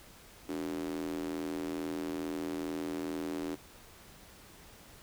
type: tone with high-pass filter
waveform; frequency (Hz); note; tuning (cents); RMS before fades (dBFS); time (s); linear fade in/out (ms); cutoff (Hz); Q
square; 41.16; E1; -2; -37; 0.48-3.56; 20; 310; 5.2
effects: pink hiss -55 dBFS RMS until 5.02 s